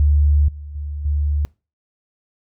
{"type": "tone with level steps", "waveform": "sine", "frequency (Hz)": 73.3, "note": "D2", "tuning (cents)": -3, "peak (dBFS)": [-11, -30, -24, -16], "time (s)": [0, 1.45], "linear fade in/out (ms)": 0, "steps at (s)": [0.48, 0.75, 1.05], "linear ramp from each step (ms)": 5, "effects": ["noise-tail reverb RT60 0.3 s tail -24 dB re dry"]}